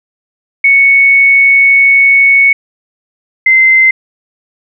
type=tone pair in turn; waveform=sine; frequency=2217 / 2072 Hz; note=C#7 / C7; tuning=0 / -17 cents; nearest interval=minor second; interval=117 cents; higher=first; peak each=-3 dBFS; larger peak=neither; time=0.64-2.53 / 3.46-3.91 s; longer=first; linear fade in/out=5 ms; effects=none